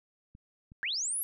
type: clicks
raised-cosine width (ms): 5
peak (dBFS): -39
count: 2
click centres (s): 0.351 / 0.719
type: linear sweep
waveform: sine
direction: up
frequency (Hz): 1545 to 11650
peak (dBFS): -30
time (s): 0.83-1.23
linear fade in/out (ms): 0
effects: none